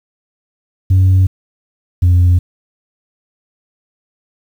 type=tone pair in turn; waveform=sine; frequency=93.8 / 88.64 Hz; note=F#2 / F2; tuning=+24 / +26 cents; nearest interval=minor second; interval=98 cents; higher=first; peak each=-4 dBFS; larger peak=neither; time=0.9-1.27 / 2.02-2.39 s; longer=neither; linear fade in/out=10 ms; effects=tanh soft clip ceiling -5 dBFS + 7-bit